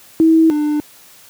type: tone pair in turn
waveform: sine / triangle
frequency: 323 / 298.6 Hz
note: E4 / D4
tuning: -35 / +29 cents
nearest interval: minor second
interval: 136 cents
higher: first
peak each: -7 / -12 dBFS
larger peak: first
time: 0.2-0.5 / 0.5-0.8 s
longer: neither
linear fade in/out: 0 ms
effects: white hiss -44 dBFS RMS until 1.29 s + high-pass 80 Hz 12 dB/octave